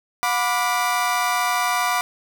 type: chord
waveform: 30% pulse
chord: B minor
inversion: second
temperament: equal with one note detuned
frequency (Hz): 722.7 / 987.8 / 1174.7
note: F#5 / B5 / D6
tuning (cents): -41 / 0 / 0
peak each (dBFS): -21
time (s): 0.23-2.01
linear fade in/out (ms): 0
effects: none